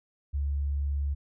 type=tone; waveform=sine; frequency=70.9 Hz; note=C#2; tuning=40 cents sharp; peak=-26 dBFS; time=0.33-1.15 s; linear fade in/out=20 ms; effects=none